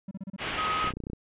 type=tone bursts; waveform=triangle; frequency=193.4 Hz; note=G3; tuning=23 cents flat; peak=-32 dBFS; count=5; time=0.08-0.364 s; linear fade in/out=5 ms; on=32 ms; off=31 ms
type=low-pass noise; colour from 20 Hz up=white; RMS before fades=-33 dBFS; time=0.38-0.93 s; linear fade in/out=50 ms; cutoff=3300 Hz; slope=48 dB/octave
type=tone; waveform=sine; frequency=1264 Hz; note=D#6; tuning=27 cents sharp; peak=-27 dBFS; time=0.57-0.91 s; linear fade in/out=20 ms
type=clicks; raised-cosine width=3 ms; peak=-23 dBFS; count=10; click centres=0.843 / 0.874 / 0.906 / 0.937 / 0.97 / 1.003 / 1.038 / 1.069 / 1.1 / 1.133 s
effects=resampled to 8000 Hz